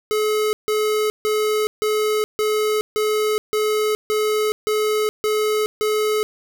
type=tone bursts; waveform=square; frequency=427.3 Hz; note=G#4; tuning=49 cents sharp; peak=-18 dBFS; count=11; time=0.11-6.23 s; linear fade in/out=0 ms; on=420 ms; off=150 ms; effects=none